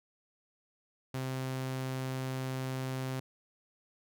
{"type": "tone", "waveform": "sawtooth", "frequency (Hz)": 130.81, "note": "C3", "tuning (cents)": 0, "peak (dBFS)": -30, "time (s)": [1.14, 3.2], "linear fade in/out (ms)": 5, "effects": []}